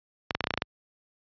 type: clicks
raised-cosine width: 0.3 ms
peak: -9 dBFS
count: 9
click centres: 0.308 / 0.35 / 0.407 / 0.441 / 0.471 / 0.507 / 0.539 / 0.576 / 0.621 s
effects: high-pass 60 Hz 12 dB/octave + resampled to 11025 Hz